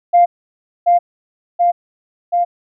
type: tone with echo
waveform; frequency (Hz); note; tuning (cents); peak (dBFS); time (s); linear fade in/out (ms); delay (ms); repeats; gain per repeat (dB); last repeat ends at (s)
sine; 698.5; F5; 0; -5; 0.13-0.26; 20; 730; 3; -2; 2.45
effects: tanh soft clip ceiling -2 dBFS